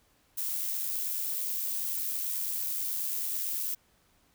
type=noise with amplitude modulation; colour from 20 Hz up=violet; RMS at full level=-31 dBFS; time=0.37-3.75 s; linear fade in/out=10 ms; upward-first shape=sine; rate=89.2 Hz; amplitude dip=35%; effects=pink hiss -67 dBFS RMS until 4.34 s